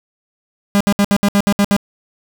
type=tone bursts; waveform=45% pulse; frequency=201.9 Hz; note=G#3; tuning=49 cents flat; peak=-10 dBFS; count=9; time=0.75-1.765 s; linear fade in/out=0 ms; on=55 ms; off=65 ms; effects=none